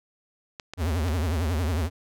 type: clicks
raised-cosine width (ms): 0.2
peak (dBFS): -19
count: 3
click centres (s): 0.598 / 0.736 / 1.083
type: tone with vibrato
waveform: square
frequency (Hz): 82.41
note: E2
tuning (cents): 0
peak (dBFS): -24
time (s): 0.77-1.9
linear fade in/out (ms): 50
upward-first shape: triangle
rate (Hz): 11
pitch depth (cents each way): 250
effects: none